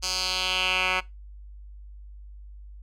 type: tone with band-pass filter sweep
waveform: 10% pulse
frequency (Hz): 185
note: F#3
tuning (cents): 0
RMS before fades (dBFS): -26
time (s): 0.02-1.01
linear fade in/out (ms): 20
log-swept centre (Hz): 5500 to 2000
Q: 2.7
effects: noise-tail reverb RT60 0.2 s tail -21 dB re dry + added 50 Hz sine -41 dBFS peak until 2.82 s